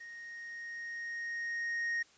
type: tone with level ramp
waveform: triangle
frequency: 1864.7 Hz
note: A#6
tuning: in tune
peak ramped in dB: -44 to -29 dBFS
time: 0-2.03 s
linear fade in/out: 10 ms
effects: white hiss -63 dBFS RMS until 2.17 s + resampled to 16000 Hz